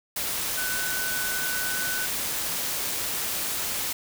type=tone in noise; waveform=sine; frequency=1500 Hz; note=F#6; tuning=23 cents sharp; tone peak=-30 dBFS; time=0.57-2.06 s; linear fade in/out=5 ms; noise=white; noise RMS=-29 dBFS; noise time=0.16-3.93 s; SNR=-4 dB; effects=none